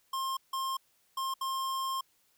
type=tone bursts at uneven times; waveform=square; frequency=1063 Hz; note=C6; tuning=27 cents sharp; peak=-32 dBFS; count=4; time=0.13-0.37 / 0.53-0.77 / 1.17-1.34 / 1.41-2.01 s; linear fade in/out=5 ms; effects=white hiss -70 dBFS RMS until 2.37 s